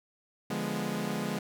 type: chord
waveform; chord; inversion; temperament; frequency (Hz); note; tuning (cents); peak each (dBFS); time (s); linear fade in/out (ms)
sawtooth; D diminished seventh; none; equal with one note detuned; 146.83 / 174.61 / 207.7 / 245.8; D3 / F3 / Ab3 / Cb4; 0 / 0 / 0 / -8; -35 / -33 / -30 / -34; 0.5-1.39; 5
effects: none